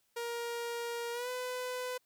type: tone with pitch glide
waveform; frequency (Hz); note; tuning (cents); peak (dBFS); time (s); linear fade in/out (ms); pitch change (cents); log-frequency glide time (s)
sawtooth; 470.9 to 501.8; A#4 to B4; +18 to +28; -32; 0.16-1.98; 10; +110; 1.12-1.29
effects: white hiss -75 dBFS RMS until 2.05 s